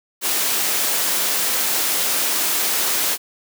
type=high-pass noise; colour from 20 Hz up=white; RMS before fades=-20 dBFS; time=0.21-3.18 s; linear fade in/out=50 ms; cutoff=240 Hz; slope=12 dB/octave; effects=none